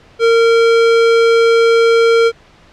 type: tone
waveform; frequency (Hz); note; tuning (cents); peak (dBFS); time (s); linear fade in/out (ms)
square; 460; A#4; -23; -8; 0.19-2.32; 50
effects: pink hiss -45 dBFS RMS until 2.72 s + low-pass 4000 Hz 12 dB/octave